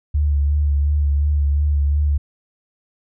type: tone with vibrato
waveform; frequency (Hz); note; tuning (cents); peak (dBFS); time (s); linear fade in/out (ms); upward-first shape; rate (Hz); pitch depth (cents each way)
sine; 72.6; D2; -19; -14; 0.14-2.18; 10; sine; 2.8; 35
effects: none